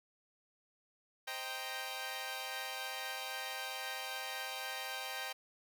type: chord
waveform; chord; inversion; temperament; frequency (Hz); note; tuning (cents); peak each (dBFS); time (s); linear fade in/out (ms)
10% pulse; C minor seventh; none; equal with one note detuned; 521.4 / 622.3 / 784 / 932.3; C5 / Eb5 / G5 / Bb5; -6 / 0 / 0 / 0; -39 / -40 / -34 / -39; 1.27-5.33; 10
effects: none